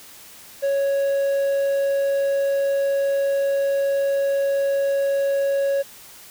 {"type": "tone with hard clipping", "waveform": "triangle", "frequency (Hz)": 554.4, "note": "C#5", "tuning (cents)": 0, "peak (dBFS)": -19, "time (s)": [0.62, 5.83], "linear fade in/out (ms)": 20, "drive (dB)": 6, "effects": ["white hiss -44 dBFS RMS until 6.3 s"]}